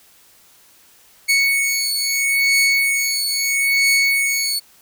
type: beating tone pair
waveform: sawtooth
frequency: 2217 / 2217.76 Hz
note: C#7 / C#7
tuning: 0 / 0 cents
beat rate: 0.76 Hz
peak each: -15 dBFS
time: 1.28-4.6 s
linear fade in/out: 20 ms
effects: white hiss -51 dBFS RMS until 4.81 s